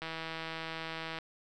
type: click train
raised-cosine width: 0.3 ms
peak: -23 dBFS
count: 190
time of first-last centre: 0.02-1.187 s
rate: 162 Hz
effects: none

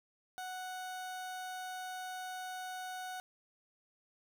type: tone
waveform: 30% pulse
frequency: 740 Hz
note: F#5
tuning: in tune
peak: -38 dBFS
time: 0.38-3.2 s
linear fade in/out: 0 ms
effects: none

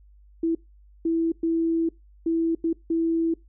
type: tone bursts at uneven times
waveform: sine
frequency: 329.6 Hz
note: E4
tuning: in tune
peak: -20 dBFS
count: 6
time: 0.43-0.55 / 1.05-1.32 / 1.43-1.89 / 2.26-2.55 / 2.64-2.73 / 2.9-3.34 s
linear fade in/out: 5 ms
effects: noise-tail reverb RT60 0.2 s tail -23 dB re dry + added 50 Hz sine -50 dBFS peak until 3.48 s

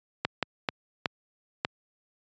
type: clicks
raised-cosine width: 0.3 ms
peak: -9 dBFS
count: 5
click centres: 0.25 / 0.427 / 0.688 / 1.058 / 1.649 s
effects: high-pass 100 Hz 12 dB/octave + resampled to 16000 Hz

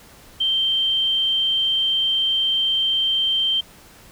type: tone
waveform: sine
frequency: 3136 Hz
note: G7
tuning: in tune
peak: -17 dBFS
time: 0.4-3.61 s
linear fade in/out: 10 ms
effects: pink hiss -47 dBFS RMS until 4.11 s

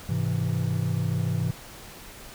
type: chord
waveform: triangle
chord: Ab augmented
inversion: none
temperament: equal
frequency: 103.83 / 130.81 / 164.81 Hz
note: Ab2 / C3 / E3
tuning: 0 / 0 / 0 cents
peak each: -26 dBFS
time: 0.09-1.51 s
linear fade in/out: 5 ms
effects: pink hiss -44 dBFS RMS until 2.34 s

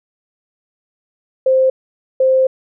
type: tone bursts at uneven times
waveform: sine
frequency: 523.3 Hz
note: C5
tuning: in tune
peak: -9 dBFS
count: 2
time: 1.46-1.7 / 2.2-2.47 s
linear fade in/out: 5 ms
effects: none

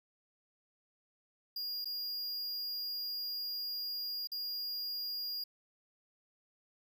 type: tone with dropouts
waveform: square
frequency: 4837 Hz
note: D#8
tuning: 50 cents flat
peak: -37 dBFS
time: 1.56-5.44 s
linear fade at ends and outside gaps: 5 ms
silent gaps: 1.846-1.855 / 4.273-4.317 s
effects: none

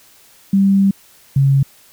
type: tone pair in turn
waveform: sine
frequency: 196 / 137.24 Hz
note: G3 / C#3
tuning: 0 / -17 cents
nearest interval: tritone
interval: 617 cents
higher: first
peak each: -9 dBFS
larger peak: neither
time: 0.53-0.91 / 1.36-1.63 s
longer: first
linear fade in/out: 5 ms
effects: white hiss -48 dBFS RMS until 1.92 s

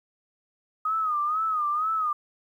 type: tone with vibrato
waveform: sine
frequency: 1244.5 Hz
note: D#6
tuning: in tune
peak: -23 dBFS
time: 0.85-2.13 s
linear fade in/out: 5 ms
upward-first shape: sine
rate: 2.1 Hz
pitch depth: 97 cents each way
effects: 10-bit

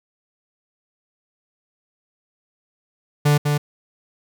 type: tone with echo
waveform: 45% pulse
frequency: 146.83 Hz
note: D3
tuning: in tune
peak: -13 dBFS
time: 3.25-3.38 s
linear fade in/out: 10 ms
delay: 200 ms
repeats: 1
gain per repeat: -4 dB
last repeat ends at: 3.58 s
effects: none

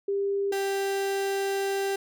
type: tone pair in turn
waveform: sine / 35% pulse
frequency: 397.9 / 392.9 Hz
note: G4 / G4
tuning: +26 / +4 cents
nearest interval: unison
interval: 22 cents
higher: first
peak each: -24 dBFS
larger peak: neither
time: 0.08-0.52 / 0.52-1.96 s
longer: second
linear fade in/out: 5 ms
effects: none

